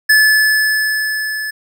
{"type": "tone with level ramp", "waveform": "square", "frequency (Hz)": 1729, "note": "A6", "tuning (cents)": -31, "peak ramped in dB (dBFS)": [-7, -21], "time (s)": [0.09, 1.51], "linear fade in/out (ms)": 10, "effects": []}